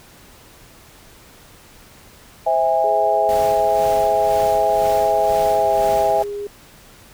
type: chord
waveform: sine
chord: C augmented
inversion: none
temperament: just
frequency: 523.3 / 654.1 / 817.6 Hz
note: C5 / E5 / G#5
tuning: 0 / -14 / -27 cents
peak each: -23 / -17 / -18 dBFS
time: 2.46-6.23 s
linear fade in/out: 10 ms
type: tone with pitch glide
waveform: sine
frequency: 420.1 to 408.4 Hz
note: G#4 to G#4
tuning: +20 to -29 cents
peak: -24 dBFS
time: 2.84-6.47 s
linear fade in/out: 2 ms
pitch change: -49 cents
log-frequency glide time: 5.55-5.7 s
type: noise with tremolo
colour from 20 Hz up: pink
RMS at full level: -31 dBFS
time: 3.29-6.24 s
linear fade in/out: 0 ms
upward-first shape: sine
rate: 2 Hz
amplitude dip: 55%
effects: pink hiss -46 dBFS RMS until 7.13 s

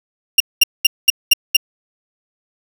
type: tone bursts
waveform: 30% pulse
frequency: 2794 Hz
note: F7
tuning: in tune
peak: -3 dBFS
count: 6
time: 0.38-1.568 s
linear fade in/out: 5 ms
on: 23 ms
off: 210 ms
effects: none

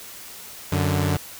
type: tone pair together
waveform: sawtooth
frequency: 92.5 / 146.83 Hz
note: F#2 / D3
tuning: 0 / 0 cents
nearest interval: minor sixth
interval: 800 cents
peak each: -18 / -19 dBFS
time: 0.72-1.17 s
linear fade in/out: 5 ms
effects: white hiss -40 dBFS RMS until 1.39 s

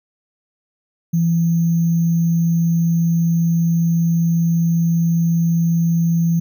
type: tone with sample-and-hold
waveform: sine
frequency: 167.4 Hz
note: E3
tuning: 27 cents sharp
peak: -13 dBFS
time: 1.13-6.4 s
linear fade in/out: 10 ms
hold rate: 6300 Hz
effects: none

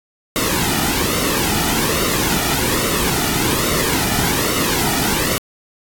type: noise with flanger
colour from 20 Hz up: pink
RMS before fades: -18 dBFS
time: 0.36-5.38 s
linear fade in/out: 0 ms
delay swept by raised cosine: 1.2 to 1.89 ms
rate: 1.2 Hz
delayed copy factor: -0.65
effects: AAC 64 kbps

